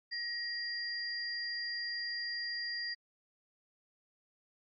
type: tone pair together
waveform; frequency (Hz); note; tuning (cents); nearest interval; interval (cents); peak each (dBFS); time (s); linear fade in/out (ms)
sine; 1892 / 4791; A#6 / D8; +25 / +34; octave + major third; 1609; -39 / -38; 0.11-2.95; 20
effects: Opus 48 kbps